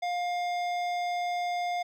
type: tone with hard clipping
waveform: sine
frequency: 707 Hz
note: F5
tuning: 21 cents sharp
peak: -30 dBFS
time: 0.02-1.83 s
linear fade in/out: 10 ms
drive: 13 dB
effects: none